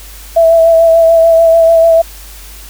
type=tone with vibrato; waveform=sine; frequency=660 Hz; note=E5; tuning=2 cents sharp; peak=-3 dBFS; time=0.36-2.02 s; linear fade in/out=10 ms; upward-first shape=sine; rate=6.8 Hz; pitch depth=22 cents each way; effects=added 50 Hz sine -31 dBFS peak until 2.69 s + white hiss -34 dBFS RMS until 2.69 s